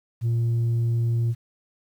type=tone; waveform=sine; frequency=116.54 Hz; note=A#2; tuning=in tune; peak=-17 dBFS; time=0.21-1.35 s; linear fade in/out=50 ms; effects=tanh soft clip ceiling -19 dBFS + 9-bit